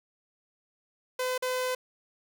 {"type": "tone with dropouts", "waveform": "sawtooth", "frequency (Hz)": 508, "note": "B4", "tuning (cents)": 49, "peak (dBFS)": -24, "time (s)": [1.19, 1.75], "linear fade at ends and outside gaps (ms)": 5, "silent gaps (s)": [1.379, 1.423], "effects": []}